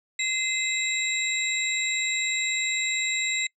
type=tone cluster; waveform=sine; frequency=2066 / 2597 / 3886 / 7430 Hz; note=C7 / E7 / B7 / A#8; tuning=-22 / -26 / -29 / -7 cents; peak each=-27 / -34 / -30 / -30 dBFS; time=0.19-3.47 s; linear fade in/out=5 ms; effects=noise-tail reverb RT60 0.1 s tail -25 dB re dry